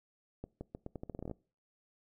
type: accelerating click train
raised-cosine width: 2 ms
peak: -28 dBFS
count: 14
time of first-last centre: 0.44-1.313 s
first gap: 170 ms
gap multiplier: 0.82
effects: noise-tail reverb RT60 0.4 s tail -23 dB re dry